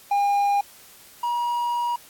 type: tone pair in turn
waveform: triangle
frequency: 808 / 956.7 Hz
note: G#5 / A#5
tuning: -48 / +45 cents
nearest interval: minor third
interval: 293 cents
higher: second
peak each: -16 / -20 dBFS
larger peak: first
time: 0.11-0.61 / 1.23-1.96 s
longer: second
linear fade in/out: 5 ms
effects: white hiss -49 dBFS RMS until 2.09 s + AAC 64 kbps